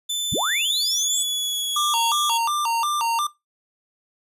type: tone with pitch glide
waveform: sawtooth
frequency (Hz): 3520 to 3353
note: A7 to G#7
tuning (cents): 0 to +16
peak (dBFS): -20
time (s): 0.09-2.38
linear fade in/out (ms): 10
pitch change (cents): -84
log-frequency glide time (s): 0.47-1.75
type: linear sweep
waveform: sine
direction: up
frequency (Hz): 50 to 8140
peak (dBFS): -22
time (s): 0.32-1.23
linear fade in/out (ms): 5
type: tone with vibrato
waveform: square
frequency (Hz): 1046.5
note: C6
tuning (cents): 0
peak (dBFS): -21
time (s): 1.76-3.27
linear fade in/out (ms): 5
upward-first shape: square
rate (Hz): 2.8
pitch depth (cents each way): 220
effects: noise-tail reverb RT60 0.2 s tail -20 dB re dry + resampled to 32000 Hz